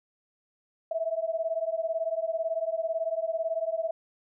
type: beating tone pair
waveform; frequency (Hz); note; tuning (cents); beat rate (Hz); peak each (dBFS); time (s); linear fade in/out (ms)
sine; 645 / 663; E5 / E5; -38 / +10; 18; -30; 0.91-3.91; 5
effects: none